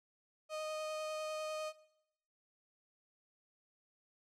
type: tone with vibrato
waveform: 35% pulse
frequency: 620 Hz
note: D#5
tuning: 6 cents flat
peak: -37 dBFS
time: 0.49-1.73 s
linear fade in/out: 50 ms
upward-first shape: triangle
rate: 10 Hz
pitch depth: 10 cents each way
effects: noise-tail reverb RT60 0.8 s tail -19 dB re dry + low-pass 9000 Hz 12 dB/octave